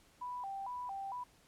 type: tone with vibrato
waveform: sine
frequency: 880 Hz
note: A5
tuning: in tune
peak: -39 dBFS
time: 0.21-1.24 s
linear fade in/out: 10 ms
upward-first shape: square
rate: 2.2 Hz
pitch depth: 200 cents each way
effects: pink hiss -66 dBFS RMS until 1.47 s + low-pass 12000 Hz 12 dB/octave